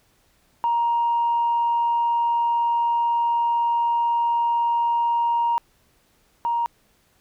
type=tone pair in turn; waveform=sine; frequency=939 / 939 Hz; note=A#5 / A#5; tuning=+12 / +12 cents; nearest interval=unison; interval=0 cents; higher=neither; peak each=-17 / -19 dBFS; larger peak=first; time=0.64-5.58 / 6.45-6.66 s; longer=first; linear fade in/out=0 ms; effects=tanh soft clip ceiling -14 dBFS + pink hiss -62 dBFS RMS until 7.2 s